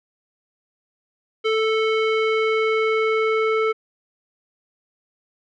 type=tone with low-pass filter sweep; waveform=square; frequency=440 Hz; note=A4; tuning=in tune; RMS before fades=-20 dBFS; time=1.44-3.73 s; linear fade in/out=20 ms; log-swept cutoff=2900 to 1900 Hz; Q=2.3; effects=none